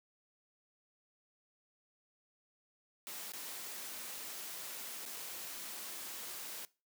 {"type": "noise with dropouts", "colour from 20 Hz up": "white", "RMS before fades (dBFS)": -45, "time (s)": [3.07, 6.65], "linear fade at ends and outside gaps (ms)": 0, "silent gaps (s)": [[3.32, 3.335], [5.054, 5.061]], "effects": ["noise-tail reverb RT60 0.3 s tail -21 dB re dry", "high-pass 200 Hz 12 dB/octave"]}